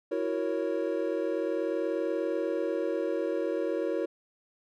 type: chord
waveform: triangle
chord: F# dominant seventh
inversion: third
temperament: equal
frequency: 329.6 / 370 / 466.2 / 554.4 Hz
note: E4 / F#4 / A#4 / C#5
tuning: 0 / 0 / 0 / 0 cents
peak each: -31 / -32 / -31 / -31 dBFS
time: 0.11-4.06 s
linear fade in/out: 10 ms
effects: none